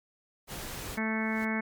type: noise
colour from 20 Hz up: pink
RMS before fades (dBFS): -39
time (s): 0.47-0.99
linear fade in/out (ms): 50
type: harmonic tone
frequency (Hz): 220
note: A3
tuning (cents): 0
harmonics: 1 / 2 / 3 / 4 / 5 / 6 / 7 / 8 / 9 / 10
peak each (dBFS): -30 / -40 / -41 / -40 / -43 / -44 / -40 / -38 / -42 / -36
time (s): 0.97-1.61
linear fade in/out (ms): 10
type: noise with exponential growth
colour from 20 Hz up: pink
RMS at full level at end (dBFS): -46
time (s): 1.07-1.45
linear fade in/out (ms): 5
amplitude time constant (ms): 81
effects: MP3 96 kbps